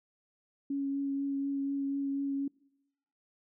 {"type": "tone with vibrato", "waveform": "sine", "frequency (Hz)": 277.4, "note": "C#4", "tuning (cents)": 1, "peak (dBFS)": -30, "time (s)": [0.7, 2.48], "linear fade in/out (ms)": 5, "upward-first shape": "triangle", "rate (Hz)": 4.1, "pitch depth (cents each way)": 14, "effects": ["noise-tail reverb RT60 0.9 s tail -25 dB re dry"]}